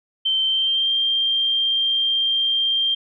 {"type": "tone with pitch glide", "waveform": "sine", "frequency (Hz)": [3112, 3179], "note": ["G7", "G7"], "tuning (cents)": [-13, 24], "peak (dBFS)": -17, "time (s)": [0.25, 2.95], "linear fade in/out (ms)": 10, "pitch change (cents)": 37, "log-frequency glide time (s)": [0.45, 0.91], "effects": []}